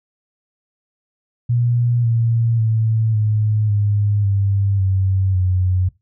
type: tone with pitch steps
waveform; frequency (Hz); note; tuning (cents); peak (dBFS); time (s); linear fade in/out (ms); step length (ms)
sine; 120 / 115.51 / 111.19 / 107.03 / 103.03 / 99.17 / 95.46 / 91.89; B2 / A#2 / A2 / A2 / G#2 / G2 / G2 / F#2; -49 / -15 / +19 / -47 / -13 / +21 / -45 / -11; -14; 1.49-5.89; 10; 550
effects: noise-tail reverb RT60 0.2 s tail -18 dB re dry